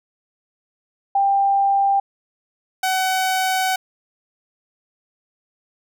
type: tone pair in turn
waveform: sine / sawtooth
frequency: 792 / 752.7 Hz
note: G5 / F#5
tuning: +18 / +29 cents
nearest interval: minor second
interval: 89 cents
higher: first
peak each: -14 dBFS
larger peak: neither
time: 1.15-2 / 2.83-3.76 s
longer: second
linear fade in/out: 5 ms
effects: none